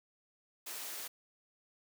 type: high-pass noise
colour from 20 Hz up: white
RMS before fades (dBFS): -43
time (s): 0.66-1.08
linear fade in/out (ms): 10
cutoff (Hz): 340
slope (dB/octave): 12
effects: none